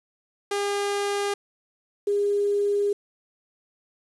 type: tone pair in turn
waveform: sawtooth / sine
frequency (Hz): 404.3 / 406.9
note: G#4 / G#4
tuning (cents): -46 / -35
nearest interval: unison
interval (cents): 11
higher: second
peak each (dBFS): -20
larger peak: neither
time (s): 0.51-1.34 / 2.07-2.93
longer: second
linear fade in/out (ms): 5
effects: resampled to 24000 Hz + 8-bit